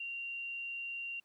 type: tone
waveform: sine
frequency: 2765 Hz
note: F7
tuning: 18 cents flat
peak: -38 dBFS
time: 0-1.2 s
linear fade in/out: 5 ms
effects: pink hiss -75 dBFS RMS until 1.24 s + high-pass 200 Hz 12 dB/octave